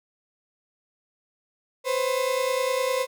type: tone pair together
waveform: 35% pulse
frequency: 503 / 532.9 Hz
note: B4 / C5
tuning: +32 / +32 cents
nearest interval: minor second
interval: 100 cents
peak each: -24 dBFS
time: 1.84-3.07 s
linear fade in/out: 50 ms
effects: none